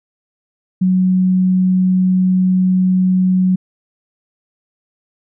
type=tone; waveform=sine; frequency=185 Hz; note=F#3; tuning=in tune; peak=-10 dBFS; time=0.81-3.56 s; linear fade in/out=10 ms; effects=none